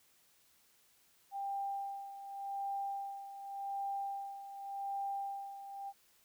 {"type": "tone with tremolo", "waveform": "sine", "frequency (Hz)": 793, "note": "G5", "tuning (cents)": 20, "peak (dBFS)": -35, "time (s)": [1.31, 5.93], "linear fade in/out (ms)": 50, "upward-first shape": "sine", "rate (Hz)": 0.87, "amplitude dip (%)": 70, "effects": ["white hiss -69 dBFS RMS until 6.24 s"]}